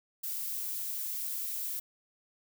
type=noise; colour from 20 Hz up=violet; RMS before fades=-36 dBFS; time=0.23-1.8 s; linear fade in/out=10 ms; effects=none